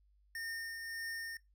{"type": "tone with tremolo", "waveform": "square", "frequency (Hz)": 1824, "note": "A#6", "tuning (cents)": -38, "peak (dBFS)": -39, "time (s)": [0.35, 1.37], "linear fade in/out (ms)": 2, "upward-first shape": "triangle", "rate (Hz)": 1.7, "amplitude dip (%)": 40, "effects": ["noise-tail reverb RT60 0.2 s tail -22 dB re dry", "added 50 Hz sine -66 dBFS peak until 1.54 s"]}